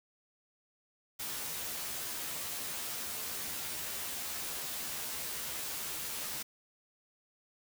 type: noise with comb filter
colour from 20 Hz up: white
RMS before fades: -39 dBFS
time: 1.19-6.43 s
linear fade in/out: 10 ms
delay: 13 ms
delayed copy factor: +0.75
effects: none